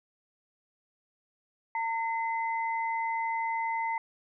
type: tone pair together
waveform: sine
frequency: 910 / 2043 Hz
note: A#5 / C7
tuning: -42 / -42 cents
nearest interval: octave + major second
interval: 1400 cents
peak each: -29 / -35 dBFS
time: 1.75-3.98 s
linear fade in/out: 2 ms
effects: none